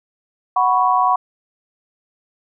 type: chord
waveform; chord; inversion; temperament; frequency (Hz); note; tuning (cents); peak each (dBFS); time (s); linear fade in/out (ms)
sine; F# suspended fourth; none; just; 740 / 986.7 / 1110; F#5 / B5 / C#6; 0 / -2 / +2; -17; 0.56-1.16; 5
effects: none